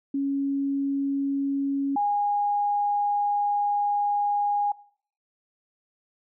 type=tone pair in turn; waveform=sine; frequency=277.2 / 820.2 Hz; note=C#4 / G#5; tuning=0 / -22 cents; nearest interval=octave + perfect fifth; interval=1878 cents; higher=second; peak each=-23 / -21 dBFS; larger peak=second; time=0.14-1.96 / 1.96-4.72 s; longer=second; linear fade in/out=5 ms; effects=noise-tail reverb RT60 0.5 s tail -20 dB re dry